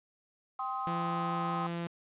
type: chord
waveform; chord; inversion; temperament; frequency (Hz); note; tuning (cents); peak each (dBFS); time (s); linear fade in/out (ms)
sine; C minor; second; equal with one note detuned; 784 / 1046.5 / 1263.3; G5 / C6 / Eb6; 0 / 0 / +26; -37; 0.59-1.67; 5
type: tone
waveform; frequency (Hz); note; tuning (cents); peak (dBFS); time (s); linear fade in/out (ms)
sawtooth; 170.3; F3; -43; -30; 0.87-1.87; 0
effects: resampled to 8000 Hz + 10-bit